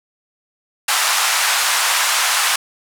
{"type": "band-pass noise", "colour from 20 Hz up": "pink", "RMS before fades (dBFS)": -17, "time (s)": [0.88, 2.56], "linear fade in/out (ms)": 5, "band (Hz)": [880, 12000], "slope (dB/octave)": 24, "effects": []}